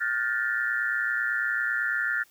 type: tone cluster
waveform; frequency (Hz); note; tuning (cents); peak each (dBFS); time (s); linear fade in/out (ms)
sine; 1411 / 1539 / 1761 / 1871; F6 / G6 / A6 / A#6; +17 / -32 / +1 / +6; -28 / -33 / -28 / -36; 0-2.24; 20
effects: white hiss -60 dBFS RMS until 2.3 s